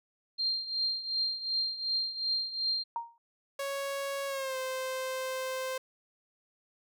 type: tone with tremolo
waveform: sine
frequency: 4186 Hz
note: C8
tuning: in tune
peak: -26 dBFS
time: 0.38-2.84 s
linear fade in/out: 20 ms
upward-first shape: triangle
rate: 2.7 Hz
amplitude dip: 80%
type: tone with exponential decay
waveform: sine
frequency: 932.3 Hz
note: A#5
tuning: in tune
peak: -28 dBFS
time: 2.96-3.18 s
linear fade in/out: 1 ms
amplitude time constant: 47 ms
type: tone with pitch glide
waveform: sawtooth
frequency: 554.4 to 520.3 Hz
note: C#5 to C5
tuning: 0 to -10 cents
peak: -29 dBFS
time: 3.59-5.78 s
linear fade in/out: 5 ms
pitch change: -110 cents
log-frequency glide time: 4.27-4.57 s
effects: none